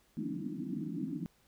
white band-pass noise, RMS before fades -38 dBFS, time 0.17-1.26 s, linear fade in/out 0 ms, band 150 to 320 Hz, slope 96 dB/octave, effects pink hiss -69 dBFS RMS until 1.47 s

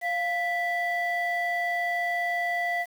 sine tone pair together, 698.5 / 1975.7 Hz, F5 / B6, 0 / 0 cents, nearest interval octave + tritone, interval 1800 cents, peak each -26 dBFS, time 0.01-2.86 s, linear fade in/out 50 ms, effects tanh soft clip ceiling -21 dBFS + 8-bit

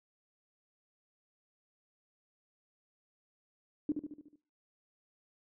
sine tone with echo, 296.9 Hz, D4, 19 cents sharp, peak -27 dBFS, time 3.89-3.92 s, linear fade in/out 2 ms, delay 73 ms, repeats 6, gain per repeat -5 dB, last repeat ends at 4.358 s, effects noise-tail reverb RT60 0.4 s tail -20 dB re dry

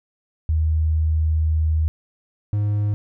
sine / triangle tone pair in turn, 78.7 / 103.76 Hz, D#2 / G#2, +20 / -1 cents, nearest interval perfect fourth, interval 479 cents, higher second, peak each -16 dBFS, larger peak neither, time 0.49-1.88 / 2.53-2.94 s, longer first, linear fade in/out 0 ms, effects none

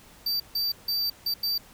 square tone bursts at uneven times, 4651 Hz, D8, 18 cents flat, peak -25 dBFS, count 5, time 0.26-0.4 / 0.55-0.72 / 0.88-1.1 / 1.26-1.34 / 1.43-1.58 s, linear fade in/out 5 ms, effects pink hiss -52 dBFS RMS until 1.73 s

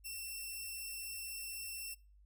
5% pulse tone, 2692 Hz, E7, 36 cents sharp, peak -33 dBFS, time 0.04-1.95 s, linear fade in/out 20 ms, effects noise-tail reverb RT60 0.4 s tail -26 dB re dry + added 50 Hz sine -60 dBFS peak until 2.25 s

